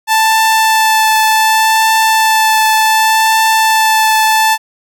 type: tone with vibrato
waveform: sawtooth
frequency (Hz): 880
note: A5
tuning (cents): 0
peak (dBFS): -4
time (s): 0.07-4.58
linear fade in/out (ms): 50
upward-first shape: triangle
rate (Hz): 0.67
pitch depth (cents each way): 12
effects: none